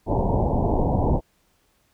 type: low-pass noise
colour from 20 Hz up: pink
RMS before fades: -21 dBFS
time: 0.06-1.21 s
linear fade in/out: 50 ms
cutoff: 960 Hz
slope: 96 dB/octave
effects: pink hiss -65 dBFS RMS until 1.93 s